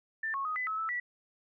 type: tone with pitch steps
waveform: sine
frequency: 1779 / 1097 / 1252 / 2005 / 1292 / 1314 / 1952 Hz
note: A6 / C#6 / D#6 / B6 / E6 / E6 / B6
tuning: +19 / -18 / +10 / +26 / -35 / -6 / -21 cents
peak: -31 dBFS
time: 0.23-1 s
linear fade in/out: 5 ms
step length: 110 ms
effects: none